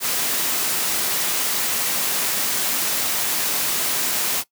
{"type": "noise", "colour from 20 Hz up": "white", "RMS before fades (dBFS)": -22, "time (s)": [0, 4.44], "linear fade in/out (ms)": 50, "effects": ["noise-tail reverb RT60 0.1 s tail -19 dB re dry", "high-pass 150 Hz 12 dB/octave"]}